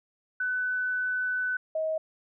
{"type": "tone pair in turn", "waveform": "sine", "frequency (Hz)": [1501, 633.3], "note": ["F#6", "D#5"], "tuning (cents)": [24, 30], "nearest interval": "octave + minor third", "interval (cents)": 1494, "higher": "first", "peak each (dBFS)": -26, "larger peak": "neither", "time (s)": [[0.4, 1.57], [1.75, 1.98]], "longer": "first", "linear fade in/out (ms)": 5, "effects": []}